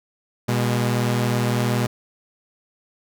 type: tone pair together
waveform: sawtooth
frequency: 121.34 / 204.9 Hz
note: B2 / G#3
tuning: -30 / -23 cents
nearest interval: major sixth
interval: 907 cents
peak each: -16 / -21 dBFS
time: 0.48-1.87 s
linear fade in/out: 10 ms
effects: none